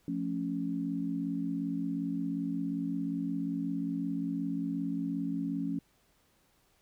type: chord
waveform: sine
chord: F augmented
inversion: none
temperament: equal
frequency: 174.61 / 220 / 277.2 Hz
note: F3 / A3 / C#4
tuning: 0 / 0 / 0 cents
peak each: -36 / -38 / -33 dBFS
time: 0.08-5.79 s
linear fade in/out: 2 ms
effects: pink hiss -69 dBFS RMS until 6.81 s